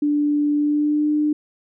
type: tone with pitch glide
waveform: sine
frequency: 293.7 to 300 Hz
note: D4 to D4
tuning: 0 to +37 cents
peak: -16 dBFS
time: 0.02-1.33 s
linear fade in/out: 5 ms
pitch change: +37 cents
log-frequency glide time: 0.55-1.08 s
effects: none